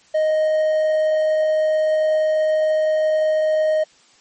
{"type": "tone", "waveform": "triangle", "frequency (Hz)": 622.3, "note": "D#5", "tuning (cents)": 0, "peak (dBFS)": -13, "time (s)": [0.14, 3.84], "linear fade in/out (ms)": 10, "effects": ["white hiss -53 dBFS RMS until 4.2 s", "MP3 32 kbps"]}